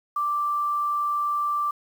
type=tone with quantisation; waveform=sine; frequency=1174.7 Hz; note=D6; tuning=in tune; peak=-22 dBFS; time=0.16-1.71 s; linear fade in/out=5 ms; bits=8; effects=none